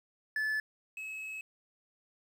triangle tone pair in turn, 1734 / 2576 Hz, A6 / E7, -26 / -41 cents, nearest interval perfect fifth, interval 685 cents, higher second, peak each -28 / -37 dBFS, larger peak first, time 0.36-0.6 / 0.97-1.41 s, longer second, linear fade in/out 2 ms, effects 10-bit

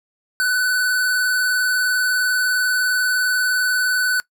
square tone with vibrato, 1497 Hz, F#6, 20 cents sharp, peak -17 dBFS, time 0.4-4.2 s, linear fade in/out 0 ms, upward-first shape sine, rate 20 Hz, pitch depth 33 cents each way, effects noise-tail reverb RT60 0.1 s tail -21 dB re dry

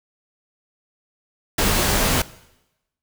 pink noise with comb filter, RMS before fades -19 dBFS, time 1.58-2.22 s, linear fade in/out 5 ms, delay 18 ms, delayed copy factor -0.55, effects noise-tail reverb RT60 0.9 s tail -19 dB re dry

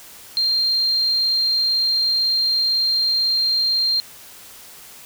sine tone, 4186 Hz, C8, in tune, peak -16 dBFS, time 0.37-4 s, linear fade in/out 0 ms, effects white hiss -42 dBFS RMS until 5.05 s

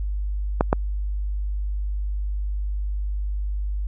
clicks, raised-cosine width 1 ms, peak -3 dBFS, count 2, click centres 0.609 / 0.729 s, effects added 50 Hz sine -23 dBFS peak until 3.87 s

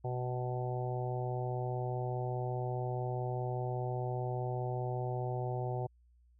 harmonic tone, 124.9 Hz, B2, 20 cents sharp, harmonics 1 / 3 / 4 / 5 / 6 / 7, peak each -35 / -41 / -44 / -44 / -42 / -47 dBFS, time 0.04-5.87 s, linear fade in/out 10 ms, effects added 60 Hz sine -62 dBFS peak until 6.39 s

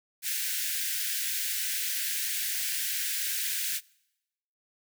white high-pass noise, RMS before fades -31 dBFS, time 0.22-3.81 s, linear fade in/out 50 ms, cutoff 1500 Hz, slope 96 dB/octave, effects noise-tail reverb RT60 0.9 s tail -25 dB re dry

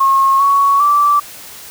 sine tone with pitch steps, 1083 / 1116 / 1164 Hz, C#6 / C#6 / D6, -41 / +11 / -16 cents, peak -8 dBFS, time 0-1.2 s, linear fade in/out 10 ms, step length 400 ms, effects white hiss -34 dBFS RMS until 1.7 s

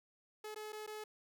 sawtooth tone with dropouts, 427.4 Hz, G#4, 50 cents sharp, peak -40 dBFS, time 0.44-1.04 s, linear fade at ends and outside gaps 5 ms, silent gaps 0.546-0.559 / 0.723-0.728 / 0.865-0.874 s, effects none

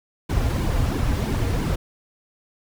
brown noise with flanger, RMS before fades -22 dBFS, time 0.29-1.76 s, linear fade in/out 10 ms, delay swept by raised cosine 1.5 to 5.5 ms, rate 3 Hz, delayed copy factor -0.75, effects none

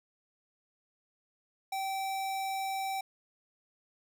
square tone, 774 Hz, G5, 22 cents flat, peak -33 dBFS, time 1.72-3.01 s, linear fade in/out 5 ms, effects none

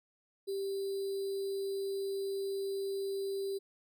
sine tone with sample-and-hold, 392 Hz, G4, in tune, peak -33 dBFS, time 0.47-3.59 s, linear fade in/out 20 ms, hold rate 4410 Hz, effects none

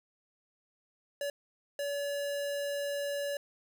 square tone bursts at uneven times, 570 Hz, C#5, 48 cents sharp, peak -33 dBFS, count 2, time 1.21-1.3 / 1.79-3.37 s, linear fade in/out 2 ms, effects none

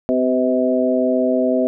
harmonic tone with a mistuned harmonic, 127.9 Hz, C3, 39 cents flat, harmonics 2 / 3 / 4 / 5, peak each -18 / -23 / -21 / -19 dBFS, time 0.09-1.67 s, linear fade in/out 0 ms, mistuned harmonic 4, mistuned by -19 cents, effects none

